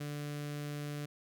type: tone with notch filter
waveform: sawtooth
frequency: 146.6 Hz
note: D3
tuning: 3 cents flat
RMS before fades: -40 dBFS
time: 0-1.06 s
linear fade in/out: 10 ms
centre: 900 Hz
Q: 1.9
effects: none